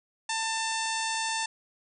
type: harmonic tone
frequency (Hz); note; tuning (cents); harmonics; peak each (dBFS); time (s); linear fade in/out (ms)
893; A5; +25; 1 / 2 / 3 / 4 / 5 / 6 / 7 / 8 / 9 / 10; -32 / -35 / -37 / -38 / -39 / -40 / -40 / -41 / -42 / -42; 0.29-1.46; 5
effects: none